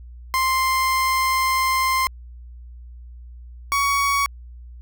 30% pulse tone pair in turn, 1048 / 1121.7 Hz, C6 / C#6, +2 / +20 cents, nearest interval minor second, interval 118 cents, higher second, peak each -15 dBFS, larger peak neither, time 0.34-2.07 / 3.72-4.26 s, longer first, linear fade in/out 0 ms, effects added 60 Hz sine -37 dBFS peak until 4.81 s

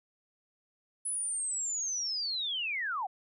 sine linear sweep, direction down, 10230 to 703 Hz, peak -31 dBFS, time 1.05-3.07 s, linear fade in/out 10 ms, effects none

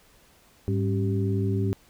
sine tone cluster, 103.2 / 196.4 / 274.6 / 386.2 Hz, G#2 / G3 / C#4 / G4, -10 / +4 / -16 / -26 cents, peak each -24 / -30 / -32 / -31 dBFS, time 0.68-1.73 s, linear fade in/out 0 ms, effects pink hiss -58 dBFS RMS until 1.89 s

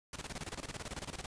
pink noise with tremolo, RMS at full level -41 dBFS, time 0.13-1.26 s, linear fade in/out 2 ms, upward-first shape square, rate 18 Hz, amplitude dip 80%, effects resampled to 22050 Hz

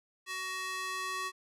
square tone with high-pass filter sweep, 374.4 Hz, F#4, 20 cents sharp, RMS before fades -37 dBFS, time 0.26-1.32 s, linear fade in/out 50 ms, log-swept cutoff 1700 to 1100 Hz, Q 1.2, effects low-pass 11000 Hz 12 dB/octave

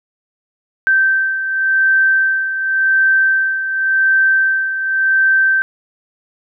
sine beating tone pair, 1556 / 1556.9 Hz, G6 / G6, -13 / -12 cents, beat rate 0.9 Hz, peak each -12 / -19 dBFS, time 0.87-5.62 s, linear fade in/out 0 ms, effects none

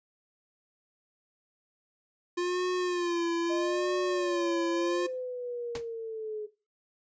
square tone with vibrato, 350.5 Hz, F4, 6 cents sharp, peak -28 dBFS, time 2.37-5.07 s, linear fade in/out 10 ms, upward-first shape sine, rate 0.77 Hz, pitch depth 65 cents each way
sine linear sweep, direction down, 622.3 to 420.9 Hz, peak -33 dBFS, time 3.49-6.47 s, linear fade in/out 20 ms
pink noise with exponential decay, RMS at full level -33 dBFS, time 5.75-5.85 s, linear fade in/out 2 ms, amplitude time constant 20 ms
effects noise-tail reverb RT60 0.3 s tail -17 dB re dry + resampled to 16000 Hz

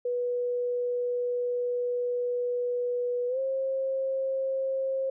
sine tone with pitch glide, 489.2 to 533.5 Hz, B4 to C5, -16 to +34 cents, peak -26 dBFS, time 0.05-5.1 s, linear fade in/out 5 ms, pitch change +150 cents, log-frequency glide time 3.28-3.39 s, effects none

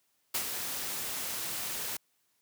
white noise with ADSR envelope, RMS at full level -30 dBFS, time 0.34-1.97 s, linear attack 9 ms, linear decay 79 ms, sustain -6 dB, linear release 5 ms, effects white hiss -74 dBFS RMS until 2.41 s + high-pass 80 Hz 12 dB/octave

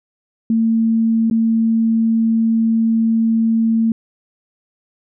sine tone with dropouts, 225.7 Hz, A3, 44 cents sharp, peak -12 dBFS, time 0.5-3.92 s, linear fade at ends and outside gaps 2 ms, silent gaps 1.3-1.311 s, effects none

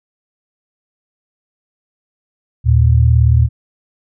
sine tone pair together, 78.3 / 116.37 Hz, D#2 / A#2, +11 / -3 cents, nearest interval perfect fifth, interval 686 cents, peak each -10 dBFS, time 2.64-3.49 s, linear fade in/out 50 ms, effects none

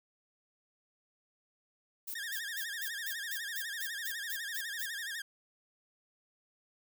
violet noise bursts, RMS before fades -40 dBFS, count 12, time 2.07-4.864 s, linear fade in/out 10 ms, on 77 ms, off 170 ms
sawtooth tone with vibrato, 1729 Hz, A6, 31 cents flat, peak -34 dBFS, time 2.15-5.22 s, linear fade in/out 5 ms, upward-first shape sine, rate 12 Hz, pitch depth 140 cents each way
effects none

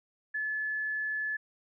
sine tone, 1724 Hz, A6, 36 cents flat, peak -30 dBFS, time 0.34-1.37 s, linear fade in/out 10 ms, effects none

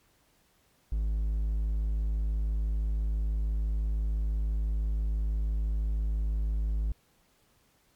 triangle tone, 53 Hz, G#1, 36 cents sharp, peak -24 dBFS, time 0.92-6.92 s, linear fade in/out 0 ms, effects pink hiss -67 dBFS RMS until 7.95 s + MP3 96 kbps

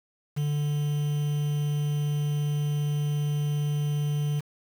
triangle tone with quantisation, 147.1 Hz, D3, 3 cents sharp, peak -22 dBFS, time 0.36-4.41 s, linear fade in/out 20 ms, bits 7, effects none

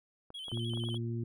clicks, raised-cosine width 1 ms, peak -34 dBFS, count 9, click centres 0.304 / 0.483 / 0.517 / 0.574 / 0.736 / 0.774 / 0.838 / 0.888 / 0.944 s
triangle tone with vibrato, 3191 Hz, G7, 30 cents sharp, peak -39 dBFS, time 0.34-0.98 s, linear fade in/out 10 ms, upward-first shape square, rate 9.8 Hz, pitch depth 67 cents each way
harmonic tone, 116.54 Hz, A#2, in tune, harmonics 1 / 2 / 3, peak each -34 / -40 / -42 dBFS, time 0.52-1.24 s, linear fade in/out 5 ms
effects none

